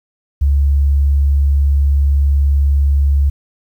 sine tone, 70.3 Hz, C#2, 25 cents sharp, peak -9 dBFS, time 0.41-3.3 s, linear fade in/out 10 ms, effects 8-bit

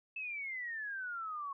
sine exponential sweep, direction down, 2637 to 1094 Hz, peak -38 dBFS, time 0.16-1.53 s, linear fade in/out 5 ms, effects none

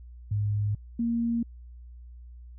sine tone pair in turn, 103.83 / 233.1 Hz, G#2 / A#3, 0 / 0 cents, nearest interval octave + major second, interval 1400 cents, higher second, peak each -24 dBFS, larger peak neither, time 0.31-0.75 / 0.99-1.43 s, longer neither, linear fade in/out 5 ms, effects added 60 Hz sine -43 dBFS peak until 2.58 s

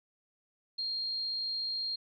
sine tone, 4219 Hz, C8, 14 cents sharp, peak -32 dBFS, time 0.78-1.96 s, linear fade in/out 10 ms, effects none

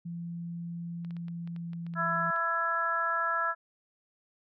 sine tone with pitch glide, 170.4 to 168.73 Hz, F3 to E3, -42 to +41 cents, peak -35 dBFS, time 0.05-2.31 s, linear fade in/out 10 ms, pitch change -17 cents, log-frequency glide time 1.13-1.98 s
clicks, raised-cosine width 0.3 ms, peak -37 dBFS, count 10, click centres 1.048 / 1.108 / 1.167 / 1.283 / 1.475 / 1.563 / 1.733 / 1.866 / 1.938 / 2.362 s
harmonic tone, 333.9 Hz, E4, 22 cents sharp, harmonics 2 / 3 / 4 / 5, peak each -37 / -36 / -29 / -32 dBFS, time 1.95-3.55 s, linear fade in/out 50 ms
effects none

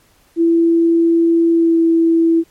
sine tone with pitch glide, 333.9 to 330.3 Hz, E4 to E4, +22 to +4 cents, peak -9 dBFS, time 0.36-2.44 s, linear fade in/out 50 ms, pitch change -18 cents, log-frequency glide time 1.5-1.79 s, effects pink hiss -54 dBFS RMS until 2.5 s + MP3 64 kbps

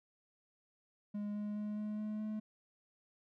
triangle tone with pitch steps, 206.7 / 208.3 / 209.8 / 211.4 / 213 / 214.6 Hz, G#3 / G#3 / G#3 / G#3 / G#3 / A3, -8 / +5 / +18 / +31 / +44 / -43 cents, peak -35 dBFS, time 1.14-2.4 s, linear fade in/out 10 ms, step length 210 ms, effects none

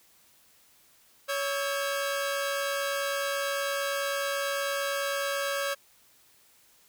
sawtooth tone cluster, 560 / 1305 / 1611 Hz, C#5 / E6 / G6, +18 / -18 / +47 cents, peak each -26 / -33 / -31 dBFS, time 1.28-5.75 s, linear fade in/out 20 ms, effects white hiss -61 dBFS RMS until 6.88 s

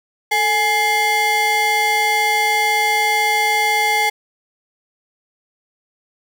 square ring-modulated tone, 637 Hz, D#5, 41 cents sharp, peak -12 dBFS, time 0.31-4.1 s, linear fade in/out 10 ms, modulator 1470 Hz, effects 8-bit

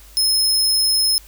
sawtooth tone, 5170 Hz, E8, 34 cents flat, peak -12 dBFS, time 0.17-1.18 s, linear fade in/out 0 ms, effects added 50 Hz sine -43 dBFS peak until 1.27 s + white hiss -47 dBFS RMS until 1.27 s

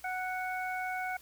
harmonic tone, 740 Hz, F#5, in tune, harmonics 1 / 2 / 3, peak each -35 / -38 / -40 dBFS, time 0.04-1.17 s, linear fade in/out 5 ms, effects added 60 Hz sine -64 dBFS peak until 1.21 s + white hiss -57 dBFS RMS until 1.21 s

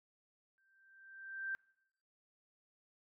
sine tone with exponential growth, 1568 Hz, G6, in tune, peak -35 dBFS, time 0.58-1.55 s, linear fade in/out 0 ms, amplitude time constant 210 ms, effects noise-tail reverb RT60 0.8 s tail -26 dB re dry

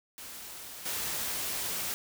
white noise with level steps, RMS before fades -44 / -34 dBFS, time 0.18-1.94 s, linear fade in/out 0 ms, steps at 0.85 s, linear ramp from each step 10 ms, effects none

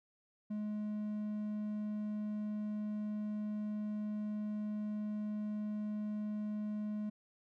triangle tone, 210.8 Hz, G#3, 26 cents sharp, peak -34 dBFS, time 0.5-7.1 s, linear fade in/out 10 ms, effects none

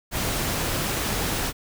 pink noise, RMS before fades -26 dBFS, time 0.11-1.53 s, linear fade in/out 50 ms, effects none

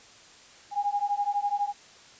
sine beating tone pair, 810 / 822 Hz, G#5 / G#5, -43 / -18 cents, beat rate 12 Hz, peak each -28 dBFS, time 0.71-1.73 s, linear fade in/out 50 ms, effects white hiss -52 dBFS RMS until 2.19 s + resampled to 16000 Hz

